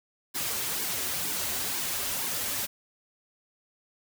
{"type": "noise with flanger", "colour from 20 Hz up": "white", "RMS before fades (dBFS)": -31, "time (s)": [0.34, 2.67], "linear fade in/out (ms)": 20, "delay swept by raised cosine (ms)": [1.5, 6.3], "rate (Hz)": 2.1, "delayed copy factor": -0.75, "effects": []}